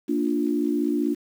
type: chord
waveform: sine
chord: Bb major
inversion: none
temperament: equal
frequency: 233.1 / 293.7 / 349.2 Hz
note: Bb3 / D4 / F4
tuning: 0 / 0 / 0 cents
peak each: -27 / -23 / -27 dBFS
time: 0.08-1.15 s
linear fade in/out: 20 ms
effects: 8-bit